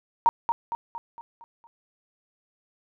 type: tone with echo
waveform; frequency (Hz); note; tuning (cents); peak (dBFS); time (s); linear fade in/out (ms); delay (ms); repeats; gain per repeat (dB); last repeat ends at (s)
sine; 932.3; A#5; 0; -14; 0.26-0.29; 0; 230; 6; -6; 1.67
effects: none